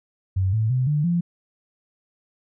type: tone with pitch steps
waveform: sine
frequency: 94.7 / 110.05 / 127.88 / 148.6 / 172.68 Hz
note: F#2 / A2 / C3 / D3 / F3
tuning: +41 / +1 / -39 / +21 / -19 cents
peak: -18 dBFS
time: 0.36-1.21 s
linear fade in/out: 10 ms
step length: 170 ms
effects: none